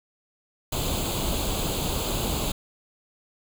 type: noise with comb filter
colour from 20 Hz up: pink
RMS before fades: -27 dBFS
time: 0.72-2.52 s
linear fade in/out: 5 ms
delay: 0.27 ms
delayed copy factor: +0.75
effects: none